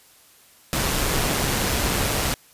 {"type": "noise with amplitude modulation", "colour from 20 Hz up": "pink", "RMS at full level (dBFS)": -21, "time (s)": [0.73, 2.34], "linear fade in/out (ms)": 0, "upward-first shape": "sine", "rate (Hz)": 138, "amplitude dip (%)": 35, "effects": ["white hiss -53 dBFS RMS until 2.53 s", "resampled to 32000 Hz"]}